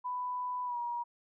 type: tone with pitch glide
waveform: sine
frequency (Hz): 994 to 954.6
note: B5 to A#5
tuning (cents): +11 to +41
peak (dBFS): -33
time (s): 0.04-1.04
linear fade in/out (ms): 20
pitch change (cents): -70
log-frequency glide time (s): 0.65-0.78
effects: none